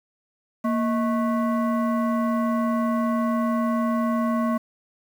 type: tone with frequency modulation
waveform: sine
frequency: 233.1 Hz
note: A#3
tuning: in tune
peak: -20 dBFS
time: 0.64-4.58 s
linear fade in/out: 10 ms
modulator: 867 Hz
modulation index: 0.83
effects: 8-bit